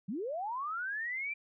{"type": "linear sweep", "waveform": "sine", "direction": "up", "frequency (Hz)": [166.7, 2379], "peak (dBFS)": -34, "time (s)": [0.08, 1.34], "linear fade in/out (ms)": 10, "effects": []}